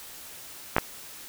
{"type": "clicks", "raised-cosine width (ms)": 0.5, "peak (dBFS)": -5, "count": 2, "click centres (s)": [0.765, 0.783], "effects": ["white hiss -44 dBFS RMS until 1.28 s"]}